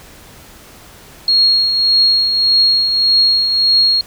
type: tone with tremolo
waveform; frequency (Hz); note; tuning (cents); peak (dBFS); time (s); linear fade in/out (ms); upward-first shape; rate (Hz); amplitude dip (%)
sine; 4288; C8; +42; -7; 1.28-4.01; 2; triangle; 1.7; 50
effects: pink hiss -40 dBFS RMS until 4.06 s